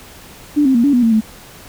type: tone with pitch steps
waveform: sine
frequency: 293.8 / 264.7 / 234.7 / 284.7 / 244.7 / 227.5 / 218.5 Hz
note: D4 / C4 / A#3 / C#4 / B3 / A#3 / A3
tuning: +1 / +20 / +12 / +46 / -16 / -42 / -12 cents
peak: -9 dBFS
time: 0.56-1.211 s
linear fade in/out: 20 ms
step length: 93 ms
effects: pink hiss -39 dBFS RMS until 1.68 s